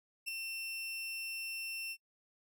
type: tone with ADSR envelope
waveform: sawtooth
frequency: 2700 Hz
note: E7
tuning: 41 cents sharp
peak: -31 dBFS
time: 0.26-1.97 s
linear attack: 25 ms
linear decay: 4 ms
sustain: -5 dB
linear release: 57 ms
effects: noise-tail reverb RT60 0.1 s tail -25 dB re dry